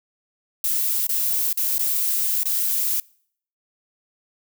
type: noise with dropouts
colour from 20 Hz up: violet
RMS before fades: -22 dBFS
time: 0.64-3 s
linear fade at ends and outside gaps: 2 ms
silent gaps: 1.068-1.092 / 1.529-1.573 / 1.782-1.793 / 2.433-2.455 s
effects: noise-tail reverb RT60 0.6 s tail -25 dB re dry